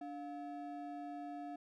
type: ring-modulated tone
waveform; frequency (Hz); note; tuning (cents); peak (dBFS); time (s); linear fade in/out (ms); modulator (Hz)
triangle; 500; B4; +21; -38; 0.01-1.56; 5; 208
effects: none